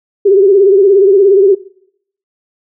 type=tone with vibrato; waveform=sine; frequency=392 Hz; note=G4; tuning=in tune; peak=-4 dBFS; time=0.25-1.55 s; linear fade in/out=10 ms; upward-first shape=sine; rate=17 Hz; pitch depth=87 cents each way; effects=noise-tail reverb RT60 0.7 s tail -21 dB re dry